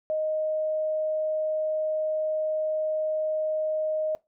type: tone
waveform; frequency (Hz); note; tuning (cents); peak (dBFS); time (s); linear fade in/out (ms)
sine; 622; D#5; -1; -24; 0.1-4.15; 0
effects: noise-tail reverb RT60 0.2 s tail -21 dB re dry